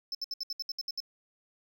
triangle tone bursts, 5274 Hz, E8, in tune, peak -31 dBFS, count 10, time 0.12-1.003 s, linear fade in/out 2 ms, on 28 ms, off 67 ms, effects none

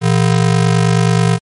square ring-modulated tone, 143.4 Hz, D3, 41 cents flat, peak -7 dBFS, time 0.01-1.39 s, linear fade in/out 50 ms, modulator 24.7 Hz, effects MP3 48 kbps

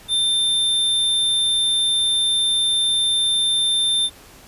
square tone, 3580 Hz, A7, 29 cents sharp, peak -17 dBFS, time 0.08-4.1 s, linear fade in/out 50 ms, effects pink hiss -45 dBFS RMS until 4.47 s + resampled to 32000 Hz

